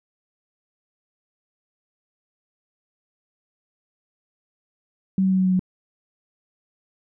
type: tone with pitch steps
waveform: sine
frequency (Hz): 190.7 / 189.38 / 188.07 / 186.78 / 185.49 / 184.2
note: G3 / F#3 / F#3 / F#3 / F#3 / F#3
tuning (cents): -47 / +41 / +29 / +17 / +5 / -7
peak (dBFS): -16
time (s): 5.18-5.594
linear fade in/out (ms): 2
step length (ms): 69
effects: none